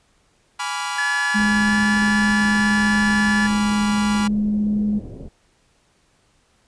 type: chord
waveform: sawtooth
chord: G# diminished seventh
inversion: none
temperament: equal with one note detuned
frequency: 830.6 / 987.8 / 1155.1 / 1396.9 Hz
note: G#5 / B5 / D6 / F6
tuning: 0 / 0 / -29 / 0 cents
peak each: -26 / -24 / -27 / -26 dBFS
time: 0.59-4.28 s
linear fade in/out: 10 ms
type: tone with pitch glide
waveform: triangle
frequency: 1706 to 1723.8 Hz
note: G#6 to A6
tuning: +46 to -36 cents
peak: -18 dBFS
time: 0.98-3.47 s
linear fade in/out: 5 ms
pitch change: +18 cents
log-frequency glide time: 1.65-1.73 s
type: tone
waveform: sine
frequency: 209.1 Hz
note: G#3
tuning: 12 cents sharp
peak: -17 dBFS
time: 1.34-5 s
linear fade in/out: 20 ms
type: low-pass noise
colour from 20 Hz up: pink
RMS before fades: -35 dBFS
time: 1.38-5.29 s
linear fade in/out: 20 ms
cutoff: 510 Hz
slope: 24 dB/octave
effects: pink hiss -61 dBFS RMS until 6.67 s + resampled to 22050 Hz